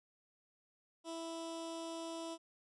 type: tone with notch filter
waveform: 15% pulse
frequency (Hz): 329.6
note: E4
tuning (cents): 0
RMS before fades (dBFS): -44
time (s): 1.04-2.38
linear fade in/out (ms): 50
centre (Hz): 1600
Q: 1.1
effects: resampled to 24000 Hz